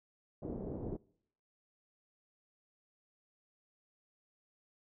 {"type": "low-pass noise", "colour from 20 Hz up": "white", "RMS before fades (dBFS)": -41, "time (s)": [0.42, 0.97], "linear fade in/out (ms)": 10, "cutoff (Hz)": 480, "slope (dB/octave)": 24, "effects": ["noise-tail reverb RT60 0.7 s tail -25 dB re dry"]}